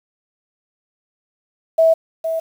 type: tone with echo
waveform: sine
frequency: 651 Hz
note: E5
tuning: 22 cents flat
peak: -9 dBFS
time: 1.78-1.94 s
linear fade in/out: 10 ms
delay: 460 ms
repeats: 1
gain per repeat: -9 dB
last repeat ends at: 2.4 s
effects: 7-bit